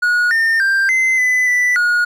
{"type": "tone with pitch steps", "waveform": "triangle", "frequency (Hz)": [1452, 1814, 1582, 2059, 2006, 1979, 1443], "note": ["F#6", "A#6", "G6", "C7", "B6", "B6", "F#6"], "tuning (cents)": [-33, -48, 15, -28, 26, 3, -44], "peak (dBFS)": -10, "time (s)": [0.02, 2.05], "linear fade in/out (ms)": 10, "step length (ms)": 290, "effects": []}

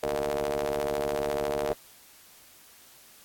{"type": "ring-modulated tone", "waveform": "sawtooth", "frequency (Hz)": 72, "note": "D2", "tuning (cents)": -34, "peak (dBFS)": -20, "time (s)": [0.03, 1.73], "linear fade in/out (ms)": 0, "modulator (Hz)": 533, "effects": ["white hiss -54 dBFS RMS until 3.24 s", "AAC 64 kbps"]}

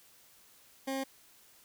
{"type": "tone", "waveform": "20% pulse", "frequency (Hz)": 268.4, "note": "C4", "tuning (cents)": 44, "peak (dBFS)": -28, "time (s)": [0.87, 1.04], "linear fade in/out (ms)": 10, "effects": ["white hiss -61 dBFS RMS until 1.64 s"]}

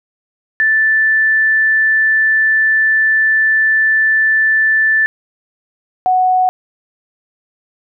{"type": "tone pair in turn", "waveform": "sine", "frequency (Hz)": [1760, 740], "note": ["A6", "F#5"], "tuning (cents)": [0, 0], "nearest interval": "octave + minor third", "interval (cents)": 1500, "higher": "first", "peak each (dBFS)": -9, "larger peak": "neither", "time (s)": [[0.6, 5.06], [6.06, 6.49]], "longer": "first", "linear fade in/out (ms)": 0, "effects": []}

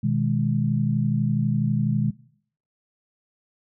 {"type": "chord", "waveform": "sine", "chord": "G# minor", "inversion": "first", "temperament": "equal", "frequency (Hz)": [123.47, 155.56, 207.7], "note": ["B2", "D#3", "G#3"], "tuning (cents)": [0, 0, 0], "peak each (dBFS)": -24, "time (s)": [0.03, 2.11], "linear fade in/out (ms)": 10, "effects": ["noise-tail reverb RT60 0.6 s tail -20 dB re dry"]}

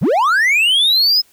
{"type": "linear sweep", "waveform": "triangle", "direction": "up", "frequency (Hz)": [92.5, 5170], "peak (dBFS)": -9, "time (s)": [0.01, 1.22], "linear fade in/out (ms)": 20, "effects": ["white hiss -53 dBFS RMS until 1.32 s"]}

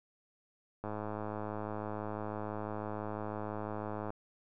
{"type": "click train", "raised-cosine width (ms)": 1, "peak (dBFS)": -25, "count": 347, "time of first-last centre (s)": [0.84, 4.104], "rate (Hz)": 106, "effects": []}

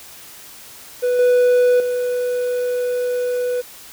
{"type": "tone with level steps", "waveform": "triangle", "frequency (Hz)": 493.9, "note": "B4", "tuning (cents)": 0, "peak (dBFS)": [-13, -9, -16], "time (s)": [1.02, 3.62], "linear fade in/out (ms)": 20, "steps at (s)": [1.19, 1.8], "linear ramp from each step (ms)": 2, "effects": ["white hiss -40 dBFS RMS until 3.92 s"]}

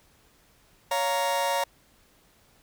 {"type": "chord", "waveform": "40% pulse", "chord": "Bb minor", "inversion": "first", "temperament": "just", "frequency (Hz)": [559.4, 699.2, 932.3], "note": ["Db5", "F5", "Bb5"], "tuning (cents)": [16, 2, 0], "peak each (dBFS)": [-28, -31, -26], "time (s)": [0.91, 1.64], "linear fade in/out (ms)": 5, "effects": ["pink hiss -61 dBFS RMS until 2.62 s"]}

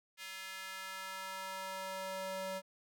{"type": "tone with high-pass filter sweep", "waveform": "square", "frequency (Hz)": 190, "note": "F#3", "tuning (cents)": 46, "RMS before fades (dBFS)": -43, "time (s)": [0.17, 2.62], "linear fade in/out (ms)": 50, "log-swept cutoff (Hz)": [2200, 460], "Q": 1.4, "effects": []}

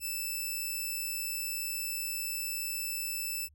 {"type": "tone", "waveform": "5% pulse", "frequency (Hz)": 2637, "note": "E7", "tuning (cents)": 0, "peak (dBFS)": -24, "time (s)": [0, 3.49], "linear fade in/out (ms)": 50, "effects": ["added 75 Hz sine -59 dBFS peak until 3.54 s"]}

